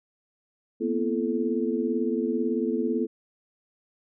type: tone cluster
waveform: sine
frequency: 234 / 252 / 336.8 / 434.7 Hz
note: A#3 / B3 / E4 / A4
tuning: +7 / +35 / +37 / -21 cents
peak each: -29 dBFS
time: 0.8-3.07 s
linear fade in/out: 20 ms
effects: none